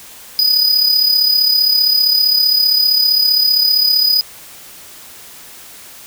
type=tone with amplitude modulation; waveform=square; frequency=4966 Hz; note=D#8; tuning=4 cents flat; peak=-8 dBFS; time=0.39-4.21 s; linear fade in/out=0 ms; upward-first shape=sine; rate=35.3 Hz; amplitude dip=55%; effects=white hiss -37 dBFS RMS until 6.06 s

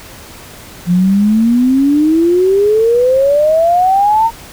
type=exponential sweep; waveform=sine; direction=up; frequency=172 to 927 Hz; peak=-7 dBFS; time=0.86-4.31 s; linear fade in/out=50 ms; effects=pink hiss -34 dBFS RMS until 4.52 s

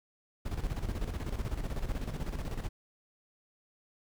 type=noise with tremolo; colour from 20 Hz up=brown; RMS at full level=-33 dBFS; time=0.45-2.69 s; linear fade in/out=10 ms; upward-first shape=square; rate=16 Hz; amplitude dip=60%; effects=none

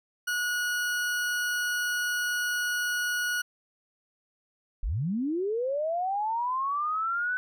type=tone; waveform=40% pulse; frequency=1457 Hz; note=F#6; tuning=27 cents flat; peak=-26 dBFS; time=0.27-3.42 s; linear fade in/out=10 ms
type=linear sweep; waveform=sine; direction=up; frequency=30.64 to 1514 Hz; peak=-26 dBFS; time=4.83-7.37 s; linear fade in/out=0 ms
effects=none

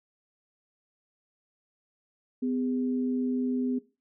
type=tone pair together; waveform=sine; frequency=252.3 / 408.8 Hz; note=B3 / G#4; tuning=+37 / -27 cents; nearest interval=minor sixth; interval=836 cents; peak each=-26 / -37 dBFS; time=2.42-3.79 s; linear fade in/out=10 ms; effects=noise-tail reverb RT60 0.3 s tail -18 dB re dry

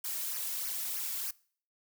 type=noise with flanger; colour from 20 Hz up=blue; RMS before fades=-36 dBFS; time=0.04-1.31 s; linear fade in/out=5 ms; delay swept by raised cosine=0.25 to 2.55 ms; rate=3.2 Hz; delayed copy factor=-0.8; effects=noise-tail reverb RT60 0.5 s tail -23 dB re dry

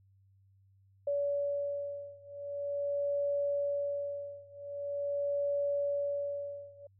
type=beating tone pair; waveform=sine; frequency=570 / 570.44 Hz; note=C#5 / C#5; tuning=+48 / +49 cents; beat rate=0.44 Hz; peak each=-34 / -35 dBFS; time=1.07-6.87 s; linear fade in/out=5 ms; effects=added 97 Hz sine -62 dBFS peak until 6.99 s

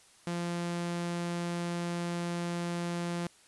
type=tone; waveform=sawtooth; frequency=172.7 Hz; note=F3; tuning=19 cents flat; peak=-28 dBFS; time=0.27-3.27 s; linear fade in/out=2 ms; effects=white hiss -60 dBFS RMS until 3.47 s + resampled to 24000 Hz

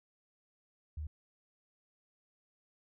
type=tone; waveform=sine; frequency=76.4 Hz; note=D#2; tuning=31 cents flat; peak=-37 dBFS; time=0.97-1.07 s; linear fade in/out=5 ms; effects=none

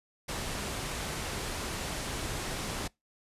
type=low-pass noise; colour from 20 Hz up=pink; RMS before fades=-36 dBFS; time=0.28-2.88 s; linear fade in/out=10 ms; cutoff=11000 Hz; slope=24 dB/octave; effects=noise-tail reverb RT60 0.2 s tail -25 dB re dry + resampled to 32000 Hz

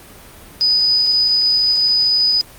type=tone; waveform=sine; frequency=4978 Hz; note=D#8; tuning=in tune; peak=-11 dBFS; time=0.61-2.41 s; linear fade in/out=0 ms; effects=pink hiss -40 dBFS RMS until 2.58 s + Opus 32 kbps

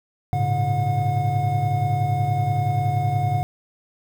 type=tone cluster; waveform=triangle; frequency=103.6 / 114.2 / 140.3 / 723 Hz; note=G#2 / A#2 / C#3 / F#5; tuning=-4 / -35 / +21 / -40 cents; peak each=-23 / -23 / -22 / -22 dBFS; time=0.33-3.43 s; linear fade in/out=0 ms; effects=8-bit

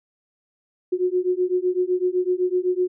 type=beating tone pair; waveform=sine; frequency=359.8 / 367.7 Hz; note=F#4 / F#4; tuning=-48 / -11 cents; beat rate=7.9 Hz; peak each=-22 dBFS; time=0.92-2.88 s; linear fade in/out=10 ms; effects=none

